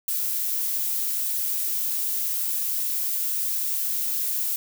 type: noise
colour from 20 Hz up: violet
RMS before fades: -26 dBFS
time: 0.08-4.56 s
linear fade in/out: 2 ms
effects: none